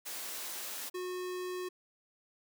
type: high-pass noise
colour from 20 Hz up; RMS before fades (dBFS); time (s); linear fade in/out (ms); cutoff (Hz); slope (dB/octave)
white; -41; 0.05-0.9; 20; 310; 12
type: tone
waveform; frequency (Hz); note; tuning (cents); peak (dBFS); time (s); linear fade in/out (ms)
square; 363.9; F#4; -29; -37; 0.94-1.69; 10
effects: none